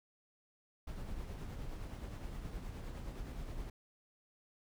brown noise with tremolo, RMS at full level -42 dBFS, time 0.87-3.7 s, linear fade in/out 5 ms, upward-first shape triangle, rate 9.6 Hz, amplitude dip 40%, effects none

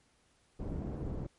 pink low-pass noise, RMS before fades -38 dBFS, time 0.59-1.27 s, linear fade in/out 10 ms, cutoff 410 Hz, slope 12 dB/octave, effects pink hiss -70 dBFS RMS until 1.38 s + MP3 48 kbps

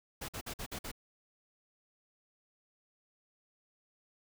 pink noise bursts, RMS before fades -41 dBFS, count 6, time 0.21-0.916 s, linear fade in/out 10 ms, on 76 ms, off 50 ms, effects none

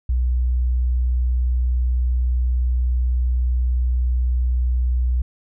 sine tone, 61.74 Hz, B1, in tune, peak -16 dBFS, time 0.09-5.22 s, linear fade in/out 5 ms, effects none

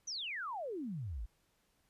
sine exponential sweep, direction down, 6272 to 46.25 Hz, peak -38 dBFS, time 0.07-1.26 s, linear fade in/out 10 ms, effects pink hiss -75 dBFS RMS until 1.89 s + resampled to 32000 Hz

